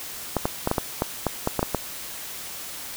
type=clicks; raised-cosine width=1 ms; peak=-7 dBFS; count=11; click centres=0.367 / 0.455 / 0.674 / 0.714 / 0.782 / 1.021 / 1.267 / 1.474 / 1.593 / 1.629 / 1.747 s; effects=white hiss -36 dBFS RMS until 2.96 s